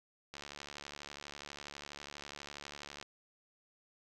click train, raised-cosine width 0.2 ms, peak -28 dBFS, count 195, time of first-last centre 0.34-3.027 s, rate 72.2 Hz, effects none

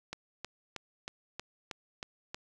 click train, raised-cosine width 0.2 ms, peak -21 dBFS, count 8, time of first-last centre 0.13-2.345 s, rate 3.16 Hz, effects none

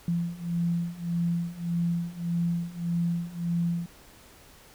sine beating tone pair, 170 / 171.7 Hz, F3 / F3, -46 / -29 cents, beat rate 1.7 Hz, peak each -30 / -28 dBFS, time 0.08-3.86 s, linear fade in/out 2 ms, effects pink hiss -53 dBFS RMS until 4.74 s

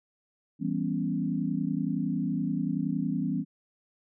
sine chord, C# half-diminished seventh, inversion first, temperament equal, 164.81 / 196 / 246.9 / 277.2 Hz, E3 / G3 / B3 / C#4, 0 / 0 / 0 / 0 cents, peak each -32 dBFS, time 0.59-3.45 s, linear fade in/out 50 ms, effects none

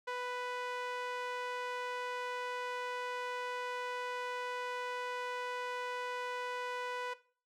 sawtooth tone with band-pass filter, 495.1 Hz, B4, 4 cents sharp, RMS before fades -39 dBFS, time 0.07-7.14 s, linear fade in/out 10 ms, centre 1300 Hz, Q 0.81, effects noise-tail reverb RT60 0.4 s tail -17 dB re dry

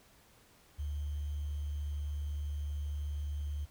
sine tone with sample-and-hold, 73.42 Hz, D2, in tune, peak -34 dBFS, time 0.78-3.66 s, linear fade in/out 20 ms, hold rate 3150 Hz, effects pink hiss -63 dBFS RMS until 3.7 s

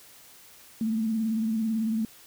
sine tone with vibrato, 221.8 Hz, A3, 14 cents sharp, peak -24 dBFS, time 0.81-2.05 s, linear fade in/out 2 ms, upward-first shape sine, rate 18 Hz, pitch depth 50 cents each way, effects white hiss -52 dBFS RMS until 2.26 s

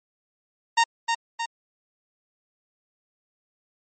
sawtooth tone with echo, 924 Hz, A#5, 16 cents flat, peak -12 dBFS, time 0.77-0.84 s, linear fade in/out 10 ms, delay 310 ms, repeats 2, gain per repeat -5 dB, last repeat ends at 1.46 s, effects MP3 32 kbps

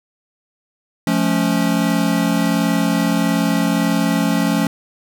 square chord, F augmented, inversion none, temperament equal with one note detuned, 174.61 / 216 / 277.2 Hz, F3 / A3 / C#4, 0 / -32 / 0 cents, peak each -20 dBFS, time 1.07-4.67 s, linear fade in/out 2 ms, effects none

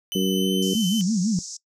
40% pulse tone with pitch glide, 3025 to 3058 Hz, F#7 to G7, +38 to -44 cents, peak -26 dBFS, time 0.12-1.01 s, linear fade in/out 0 ms, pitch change +18 cents, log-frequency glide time 0.32-0.53 s
harmonic tone, 94.5 Hz, F#2, 37 cents sharp, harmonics 2 / 3 / 4 / 5, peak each -22 / -27 / -26 / -31 dBFS, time 0.15-0.74 s, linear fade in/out 5 ms
pink band-pass noise, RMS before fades -36 dBFS, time 0.62-1.57 s, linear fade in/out 5 ms, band 5400 to 7000 Hz, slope 48 dB/octave
sine tone with vibrato, 200.5 Hz, G3, 39 cents sharp, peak -19 dBFS, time 0.75-1.39 s, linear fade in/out 2 ms, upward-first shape sine, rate 6 Hz, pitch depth 230 cents each way
effects noise-tail reverb RT60 0.1 s tail -20 dB re dry

